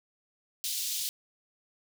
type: high-pass noise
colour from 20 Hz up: pink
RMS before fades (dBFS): -33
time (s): 0.64-1.09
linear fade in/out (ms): 0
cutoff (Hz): 3500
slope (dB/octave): 24
effects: none